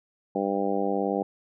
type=harmonic tone; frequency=98.9 Hz; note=G2; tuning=16 cents sharp; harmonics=2 / 3 / 4 / 5 / 6 / 7 / 8; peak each=-31 / -31 / -31 / -30 / -34 / -34 / -32 dBFS; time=0.35-1.23 s; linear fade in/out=5 ms; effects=none